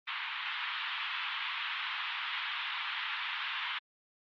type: band-pass noise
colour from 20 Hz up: white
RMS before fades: -37 dBFS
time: 0.07-3.79 s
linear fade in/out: 10 ms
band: 930 to 3500 Hz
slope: 48 dB/octave
effects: Opus 32 kbps